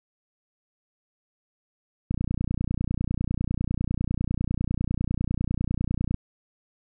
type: click train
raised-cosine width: 5 ms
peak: -14 dBFS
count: 122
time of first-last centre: 2.11-6.143 s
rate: 30 Hz
effects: none